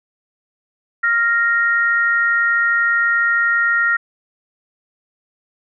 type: tone pair together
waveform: sine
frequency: 1396.9 / 1864.7 Hz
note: F6 / A#6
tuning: 0 / 0 cents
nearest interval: perfect fourth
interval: 500 cents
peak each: -16 dBFS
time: 1.03-3.97 s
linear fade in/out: 10 ms
effects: none